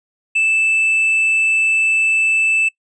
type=tone; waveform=triangle; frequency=2637 Hz; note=E7; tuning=in tune; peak=-11 dBFS; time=0.35-2.69 s; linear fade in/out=10 ms; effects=noise-tail reverb RT60 0.1 s tail -23 dB re dry + resampled to 22050 Hz